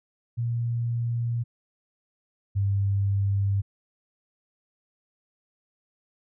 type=tone pair in turn; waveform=sine; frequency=118 / 99.23 Hz; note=A#2 / G2; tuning=+22 / +22 cents; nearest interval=minor third; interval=300 cents; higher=first; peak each=-24 / -21 dBFS; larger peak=second; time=0.37-1.44 / 2.55-3.62 s; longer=neither; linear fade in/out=20 ms; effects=none